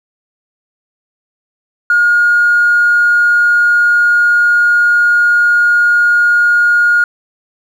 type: tone with tanh clipping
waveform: triangle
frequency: 1429 Hz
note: F6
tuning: 39 cents sharp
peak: -6 dBFS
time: 1.9-7.04 s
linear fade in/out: 2 ms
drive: 1 dB
effects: none